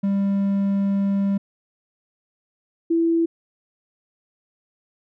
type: tone pair in turn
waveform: triangle / sine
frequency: 198 / 332.3 Hz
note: G3 / E4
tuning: +18 / +14 cents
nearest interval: major sixth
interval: 896 cents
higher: second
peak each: -16 dBFS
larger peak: neither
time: 0.03-1.38 / 2.9-3.26 s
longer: first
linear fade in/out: 10 ms
effects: none